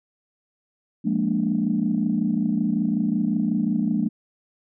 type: chord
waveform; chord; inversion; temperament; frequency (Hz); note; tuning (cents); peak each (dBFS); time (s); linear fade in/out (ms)
sine; Bb dominant seventh; second; equal; 174.61 / 207.7 / 233.1 / 293.7; F3 / Ab3 / Bb3 / D4; 0 / 0 / 0 / 0; -27 / -23 / -24 / -27; 1.04-4.09; 20
effects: tanh soft clip ceiling -10 dBFS